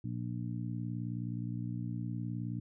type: harmonic tone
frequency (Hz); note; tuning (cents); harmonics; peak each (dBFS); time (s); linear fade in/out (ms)
59.3; A#1; +30; 2 / 3 / 4 / 5; -37 / -41 / -43 / -45; 0.04-2.6; 5
effects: none